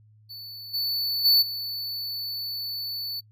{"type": "tone with level steps", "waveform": "square", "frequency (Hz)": 4478, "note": "C#8", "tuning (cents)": 17, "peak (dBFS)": [-38, -25, -16, -30], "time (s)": [0.29, 3.21], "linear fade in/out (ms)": 20, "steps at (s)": [0.73, 1.24, 1.41], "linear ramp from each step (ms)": 20, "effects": ["noise-tail reverb RT60 0.1 s tail -26 dB re dry", "added 107 Hz sine -53 dBFS peak until 3.31 s"]}